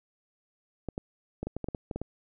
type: clicks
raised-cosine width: 2 ms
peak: -20 dBFS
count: 11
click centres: 0.887 / 0.979 / 1.43 / 1.47 / 1.566 / 1.643 / 1.686 / 1.748 / 1.912 / 1.96 / 2.016 s
effects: none